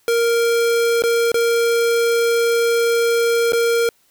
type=tone with dropouts; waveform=square; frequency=466.2 Hz; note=A#4; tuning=in tune; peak=-15 dBFS; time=0.08-3.89 s; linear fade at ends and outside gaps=1 ms; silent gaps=1.022-1.037 / 1.318-1.343 / 3.522-3.532 s; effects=white hiss -59 dBFS RMS until 4.1 s